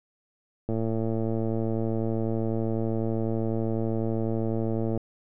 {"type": "click train", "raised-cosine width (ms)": 2, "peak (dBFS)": -16, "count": 481, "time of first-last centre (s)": [0.69, 4.976], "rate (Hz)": 112, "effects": []}